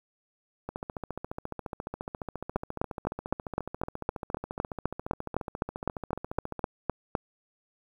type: two click trains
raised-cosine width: 1 ms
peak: -12 / -21 dBFS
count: 19 / 86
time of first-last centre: 2.56-7.152 / 0.69-6.593 s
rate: 3.92 / 14.4 Hz
effects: 9-bit